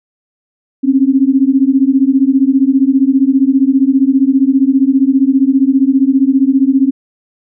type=beating tone pair; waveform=sine; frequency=261.6 / 276.6 Hz; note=C4 / C#4; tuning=0 / -4 cents; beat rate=15 Hz; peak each=-10 dBFS; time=0.83-6.91 s; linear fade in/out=20 ms; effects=none